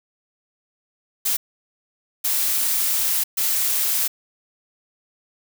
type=noise bursts at uneven times; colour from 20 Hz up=blue; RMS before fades=-21 dBFS; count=3; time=1.25-1.37 / 2.24-3.24 / 3.37-4.08 s; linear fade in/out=10 ms; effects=none